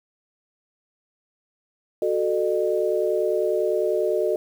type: chord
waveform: sine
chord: D# diminished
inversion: first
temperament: equal with one note detuned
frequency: 370 / 440 / 607.7 Hz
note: F#4 / A4 / D#5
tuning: 0 / 0 / -41 cents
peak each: -24 dBFS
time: 2.02-4.36 s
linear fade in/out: 2 ms
effects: 8-bit